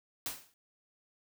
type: noise with exponential decay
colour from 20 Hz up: white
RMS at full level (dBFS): -34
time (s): 0.26-0.54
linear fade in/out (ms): 1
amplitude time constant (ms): 59
effects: none